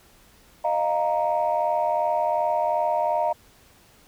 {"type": "chord", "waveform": "sine", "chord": "Eb suspended second", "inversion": "none", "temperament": "equal with one note detuned", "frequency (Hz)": [615.8, 698.5, 932.3], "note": ["Eb5", "F5", "Bb5"], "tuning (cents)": [-18, 0, 0], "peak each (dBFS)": -24, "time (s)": [0.64, 3.33], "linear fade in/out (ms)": 10, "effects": ["tanh soft clip ceiling -13 dBFS", "pink hiss -55 dBFS RMS until 4.07 s"]}